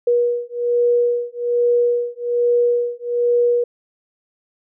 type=beating tone pair; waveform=sine; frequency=480.3 / 481.5 Hz; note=B4 / B4; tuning=-48 / -44 cents; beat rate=1.2 Hz; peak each=-18 / -18 dBFS; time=0.07-3.64 s; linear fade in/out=5 ms; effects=none